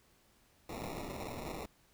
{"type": "noise with sample-and-hold", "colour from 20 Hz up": "white", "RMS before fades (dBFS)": -42, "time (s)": [0.69, 1.66], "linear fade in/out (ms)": 5, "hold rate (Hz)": 1575, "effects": ["pink hiss -68 dBFS RMS until 1.93 s"]}